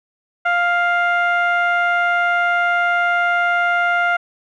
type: tone with low-pass filter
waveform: 15% pulse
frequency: 700 Hz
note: F5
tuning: 4 cents sharp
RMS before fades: -17 dBFS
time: 0.45-4.17 s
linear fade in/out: 10 ms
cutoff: 1600 Hz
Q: 1.6
effects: none